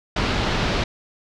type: low-pass noise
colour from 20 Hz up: pink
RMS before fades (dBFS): -22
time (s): 0.16-0.84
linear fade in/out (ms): 5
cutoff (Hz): 4700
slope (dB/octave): 24
effects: none